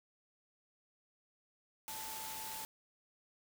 sine tone in noise, 880 Hz, A5, in tune, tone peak -48 dBFS, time 1.88-2.65 s, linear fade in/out 0 ms, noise white, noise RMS -45 dBFS, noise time 1.88-2.65 s, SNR -6 dB, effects none

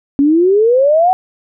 sine exponential sweep, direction up, 273.7 to 760 Hz, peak -7 dBFS, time 0.19-1.13 s, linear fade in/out 0 ms, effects none

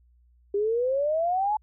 sine exponential sweep, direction up, 396.7 to 871 Hz, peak -22 dBFS, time 0.54-1.57 s, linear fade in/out 5 ms, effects added 60 Hz sine -57 dBFS peak until 1.62 s

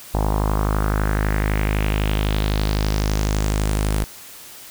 sawtooth tone with low-pass filter sweep, 51.91 Hz, G#1, in tune, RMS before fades -20 dBFS, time 0.14-4.04 s, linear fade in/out 0 ms, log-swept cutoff 850 to 11000 Hz, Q 2.9, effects white hiss -40 dBFS RMS until 4.7 s

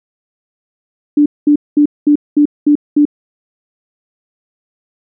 sine tone bursts, 293.7 Hz, D4, in tune, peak -5 dBFS, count 7, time 1.17-3.053 s, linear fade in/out 5 ms, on 89 ms, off 210 ms, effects none

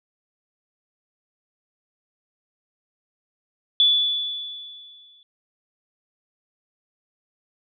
sine tone with exponential decay, 3452 Hz, A7, 34 cents flat, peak -12 dBFS, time 3.8-5.23 s, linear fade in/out 1 ms, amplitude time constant 310 ms, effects none

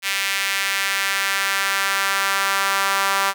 sawtooth tone with high-pass filter sweep, 196 Hz, G3, in tune, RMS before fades -21 dBFS, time 0.02-3.34 s, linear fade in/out 50 ms, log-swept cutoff 2200 to 1100 Hz, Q 1.7, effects none

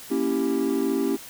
triangle chord, A# diminished seventh, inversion none, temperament equal, 233.1 / 277.2 / 329.6 / 392 Hz, A#3 / C#4 / E4 / G4, 0 / 0 / 0 / 0 cents, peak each -27 / -23 / -26 / -24 dBFS, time 0.1-1.17 s, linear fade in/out 20 ms, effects tanh soft clip ceiling -10 dBFS + white hiss -42 dBFS RMS until 1.29 s

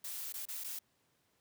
blue noise with dropouts, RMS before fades -42 dBFS, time 0.04-0.79 s, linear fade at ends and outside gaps 5 ms, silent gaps 0.325-0.339 / 0.455-0.485 / 0.638-0.643 s, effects pink hiss -75 dBFS RMS until 1.4 s + high-pass 100 Hz 12 dB/octave

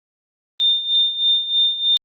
sine tone with tremolo, 3614 Hz, A7, 46 cents sharp, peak -12 dBFS, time 0.6-1.97 s, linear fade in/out 0 ms, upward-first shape sine, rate 3.2 Hz, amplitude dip 75%, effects Opus 24 kbps

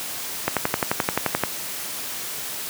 click train, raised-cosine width 0.5 ms, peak -4 dBFS, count 12, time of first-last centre 0.48-1.437 s, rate 11.5 Hz, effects white hiss -31 dBFS RMS until 2.69 s + high-pass 100 Hz 12 dB/octave

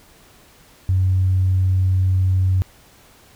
sine tone, 93.3 Hz, F#2, 15 cents sharp, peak -13 dBFS, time 0.89-2.62 s, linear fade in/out 0 ms, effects tanh soft clip ceiling -9 dBFS + pink hiss -50 dBFS RMS until 3.35 s

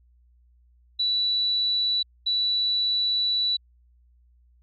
sine tone bursts at uneven times, 3948 Hz, B7, 1 cent flat, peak -21 dBFS, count 2, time 0.99-2.03 / 2.26-3.57 s, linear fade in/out 10 ms, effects added 60 Hz sine -56 dBFS peak until 4.62 s

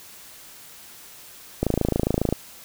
click train, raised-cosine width 2 ms, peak -7 dBFS, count 20, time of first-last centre 1.63-2.326 s, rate 27.3 Hz, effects white hiss -45 dBFS RMS until 2.64 s

